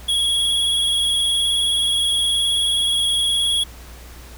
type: tone with vibrato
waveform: square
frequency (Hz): 3322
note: G#7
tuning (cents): 0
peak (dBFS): -17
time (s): 0.08-3.64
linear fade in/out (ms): 10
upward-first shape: triangle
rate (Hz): 19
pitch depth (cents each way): 33
effects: added 60 Hz sine -38 dBFS peak until 4.37 s + pink hiss -43 dBFS RMS until 4.37 s